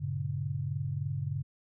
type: chord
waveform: sine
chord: G diminished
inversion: none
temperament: just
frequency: 98 / 117.6 / 141.12 Hz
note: G2 / Bb2 / Db3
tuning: 0 / +16 / +31 cents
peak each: -36 / -38 / -33 dBFS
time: 0-1.43 s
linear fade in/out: 20 ms
effects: none